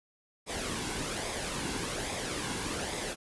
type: noise with flanger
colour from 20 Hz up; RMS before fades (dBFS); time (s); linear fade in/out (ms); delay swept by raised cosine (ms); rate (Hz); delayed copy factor
pink; -35; 0.46-3.16; 50; 0.68 to 1.66; 1.2; -0.5
effects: resampled to 24000 Hz